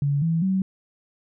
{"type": "tone with pitch steps", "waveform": "sine", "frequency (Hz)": [142.3, 164.41, 189.95], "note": ["C#3", "E3", "F#3"], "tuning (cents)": [46, -4, 46], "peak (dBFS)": -19, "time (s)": [0.02, 0.62], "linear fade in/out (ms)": 2, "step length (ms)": 200, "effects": []}